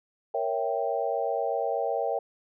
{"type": "chord", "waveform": "sine", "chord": "A# diminished seventh", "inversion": "none", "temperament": "equal", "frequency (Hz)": [466.2, 554.4, 659.3, 784], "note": ["A#4", "C#5", "E5", "G5"], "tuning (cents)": [0, 0, 0, 0], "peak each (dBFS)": -31, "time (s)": [0.34, 2.19], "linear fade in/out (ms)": 5, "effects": []}